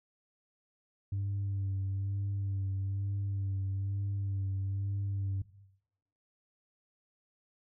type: tone with vibrato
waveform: sine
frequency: 98.2 Hz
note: G2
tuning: 4 cents sharp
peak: -29 dBFS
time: 1.12-5.42 s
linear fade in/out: 5 ms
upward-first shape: sine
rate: 1.1 Hz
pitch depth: 28 cents each way
effects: noise-tail reverb RT60 0.8 s tail -17 dB re dry + tanh soft clip ceiling -29 dBFS